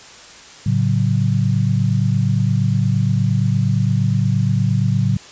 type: chord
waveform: sine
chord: F# minor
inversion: first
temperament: equal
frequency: 110 / 138.59 / 185 Hz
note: A2 / C#3 / F#3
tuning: 0 / 0 / 0 cents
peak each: -17 / -18 / -20 dBFS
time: 0.66-5.17 s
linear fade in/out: 5 ms
effects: white hiss -40 dBFS RMS until 5.31 s + resampled to 16000 Hz